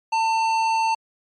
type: tone with tanh clipping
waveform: sine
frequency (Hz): 896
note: A5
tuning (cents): +31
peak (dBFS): -20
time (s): 0.12-0.95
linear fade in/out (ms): 10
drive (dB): 14
effects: MP3 48 kbps